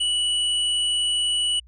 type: tone with hard clipping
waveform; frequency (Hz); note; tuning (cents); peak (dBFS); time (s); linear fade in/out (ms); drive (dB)
sine; 2948; F#7; -7; -21; 0-1.6; 10; 18
effects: added 60 Hz sine -47 dBFS peak until 1.67 s + resampled to 24000 Hz